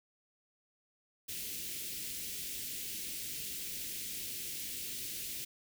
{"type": "band-stop noise", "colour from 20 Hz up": "white", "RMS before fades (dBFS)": -41, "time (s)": [1.28, 5.45], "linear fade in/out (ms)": 10, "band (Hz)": [420, 2200], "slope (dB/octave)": 24, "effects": []}